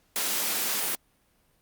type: high-pass noise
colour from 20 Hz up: white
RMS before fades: -28 dBFS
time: 0.16-0.95 s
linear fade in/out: 0 ms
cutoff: 180 Hz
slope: 24 dB/octave
effects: pink hiss -67 dBFS RMS until 1.61 s + Opus 48 kbps